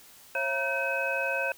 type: tone cluster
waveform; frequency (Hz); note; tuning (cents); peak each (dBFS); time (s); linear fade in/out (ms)
sine; 542 / 675 / 944 / 1534 / 2551; C#5 / E5 / A#5 / G6 / D#7; -39 / +41 / +22 / -38 / +43; -32 / -36 / -38 / -31 / -31; 0.35-1.52; 2
effects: white hiss -53 dBFS RMS until 1.57 s